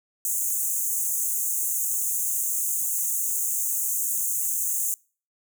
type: high-pass noise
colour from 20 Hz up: pink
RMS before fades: -26 dBFS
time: 0.25-4.94 s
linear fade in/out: 0 ms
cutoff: 6400 Hz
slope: 96 dB/octave
effects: noise-tail reverb RT60 0.4 s tail -26 dB re dry